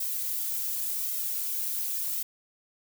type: noise with flanger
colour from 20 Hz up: violet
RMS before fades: -31 dBFS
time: 0-2.23 s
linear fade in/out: 5 ms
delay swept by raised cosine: 1.7 to 3.5 ms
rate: 0.89 Hz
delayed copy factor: -0.75
effects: none